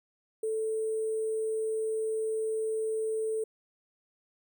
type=tone with sample-and-hold; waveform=sine; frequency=440 Hz; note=A4; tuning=in tune; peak=-28 dBFS; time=0.43-3.44 s; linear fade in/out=5 ms; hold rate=8820 Hz; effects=none